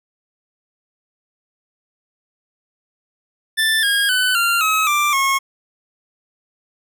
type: tone with pitch steps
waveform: 25% pulse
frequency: 1768 / 1630.7 / 1504 / 1387.1 / 1279.4 / 1180 / 1088.3 Hz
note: A6 / G#6 / F#6 / F6 / D#6 / D6 / C#6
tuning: +8 / -32 / +28 / -12 / +48 / +8 / -32 cents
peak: -11 dBFS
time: 3.57-5.39 s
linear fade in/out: 20 ms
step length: 260 ms
effects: none